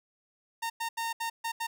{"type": "tone bursts at uneven times", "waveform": "sawtooth", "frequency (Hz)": 917, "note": "A#5", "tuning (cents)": -29, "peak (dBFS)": -27, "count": 6, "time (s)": [[0.62, 0.7], [0.8, 0.89], [0.97, 1.13], [1.2, 1.3], [1.44, 1.52], [1.6, 1.67]], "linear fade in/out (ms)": 10, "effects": []}